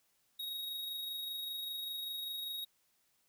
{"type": "tone with amplitude modulation", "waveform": "square", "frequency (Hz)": 3776, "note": "A#7", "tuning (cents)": 22, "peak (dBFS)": -38, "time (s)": [0.39, 2.65], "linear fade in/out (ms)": 10, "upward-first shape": "sine", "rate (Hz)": 25.1, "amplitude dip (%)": 30, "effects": ["white hiss -75 dBFS RMS until 3.28 s"]}